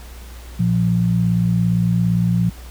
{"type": "tone pair together", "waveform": "sine", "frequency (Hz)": [117.06, 174.61], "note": ["A#2", "F3"], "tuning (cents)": [8, 0], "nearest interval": "perfect fifth", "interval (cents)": 692, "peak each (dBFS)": [-18, -16], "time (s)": [0.59, 2.5], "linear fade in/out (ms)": 10, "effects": ["added 60 Hz sine -34 dBFS peak until 2.7 s", "pink hiss -43 dBFS RMS until 2.7 s"]}